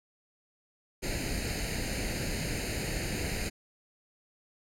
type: noise with comb filter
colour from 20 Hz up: pink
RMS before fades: -33 dBFS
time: 1.02-3.5 s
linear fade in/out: 20 ms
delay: 0.44 ms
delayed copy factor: +0.8
effects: low-pass 11000 Hz 12 dB/octave